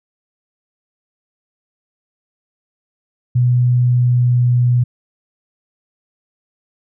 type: tone with pitch glide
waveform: sine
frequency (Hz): 123.47 to 122.76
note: B2 to B2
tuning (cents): 0 to -10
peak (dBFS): -10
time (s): 3.35-4.84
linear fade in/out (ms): 10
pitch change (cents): -10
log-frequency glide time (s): 3.81-4.46
effects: none